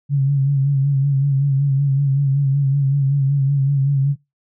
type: tone with vibrato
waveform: sine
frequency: 138.59 Hz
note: C#3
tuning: in tune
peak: -13 dBFS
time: 0.09-4.16 s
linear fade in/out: 50 ms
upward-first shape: sine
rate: 5.3 Hz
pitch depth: 50 cents each way
effects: noise-tail reverb RT60 0.2 s tail -22 dB re dry